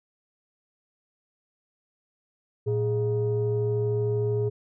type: tone pair together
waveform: sine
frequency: 114.14 / 415.3 Hz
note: A#2 / G#4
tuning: -36 / 0 cents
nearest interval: octave + minor seventh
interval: 2236 cents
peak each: -24 dBFS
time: 2.66-4.5 s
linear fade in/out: 20 ms
effects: tanh soft clip ceiling -18 dBFS